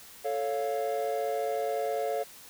triangle chord, A augmented, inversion none, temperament equal, 440 / 554.4 / 698.5 Hz, A4 / C#5 / E#5, 0 / 0 / 0 cents, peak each -30 dBFS, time 0.24-2.24 s, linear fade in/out 20 ms, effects tanh soft clip ceiling -18 dBFS + white hiss -50 dBFS RMS until 2.49 s

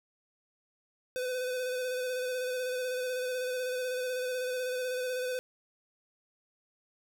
square tone with vibrato, 505 Hz, B4, 39 cents sharp, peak -32 dBFS, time 1.16-5.39 s, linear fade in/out 0 ms, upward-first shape square, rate 16 Hz, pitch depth 21 cents each way, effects none

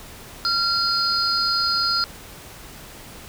sine tone cluster, 1376 / 4262 / 4924 Hz, F6 / C8 / D#8, -26 / +31 / -19 cents, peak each -23 dBFS, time 0.45-2.04 s, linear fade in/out 0 ms, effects pink hiss -41 dBFS RMS until 3.28 s

